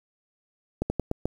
slowing click train, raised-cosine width 2 ms, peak -12 dBFS, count 5, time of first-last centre 0.82-1.256 s, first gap 80 ms, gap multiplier 1.21, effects 8-bit

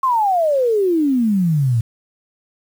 sine exponential sweep, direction down, 1089 to 109.7 Hz, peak -13 dBFS, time 0.03-1.81 s, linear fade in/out 5 ms, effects 7-bit

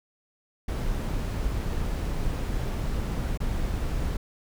brown noise with dropouts, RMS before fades -28 dBFS, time 0.68-4.17 s, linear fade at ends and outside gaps 5 ms, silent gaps 3.375-3.402 s, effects none

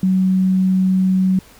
sine tone, 187.4 Hz, F#3, 22 cents sharp, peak -12 dBFS, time 0.03-1.39 s, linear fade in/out 2 ms, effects pink hiss -46 dBFS RMS until 1.59 s

